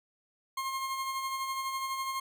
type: tone with tremolo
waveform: 40% pulse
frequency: 1068 Hz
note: C6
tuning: 35 cents sharp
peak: -30 dBFS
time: 0.57-2.2 s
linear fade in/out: 5 ms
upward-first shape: sine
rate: 12 Hz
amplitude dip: 40%
effects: none